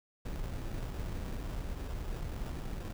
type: noise with sample-and-hold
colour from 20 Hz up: brown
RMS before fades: -38 dBFS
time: 0.25-2.93 s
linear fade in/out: 5 ms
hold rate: 2100 Hz
effects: none